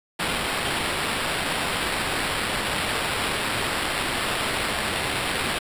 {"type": "noise with sample-and-hold", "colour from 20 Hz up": "white", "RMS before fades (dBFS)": -26, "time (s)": [0.19, 5.59], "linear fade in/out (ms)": 10, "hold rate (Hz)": 6300, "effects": ["resampled to 32000 Hz"]}